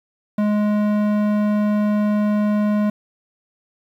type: tone with low-pass filter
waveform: square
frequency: 209.1 Hz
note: G#3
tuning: 12 cents sharp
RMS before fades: -18 dBFS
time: 0.38-2.9 s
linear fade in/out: 5 ms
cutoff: 1400 Hz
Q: 0.51
effects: 8-bit